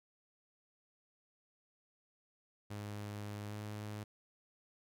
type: tone with pitch glide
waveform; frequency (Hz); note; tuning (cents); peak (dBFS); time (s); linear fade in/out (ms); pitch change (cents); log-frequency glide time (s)
sawtooth; 103.6 to 105.29; G#2 to G#2; -4 to +24; -38; 2.7-4.04; 10; +28; 3.47-3.55
effects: none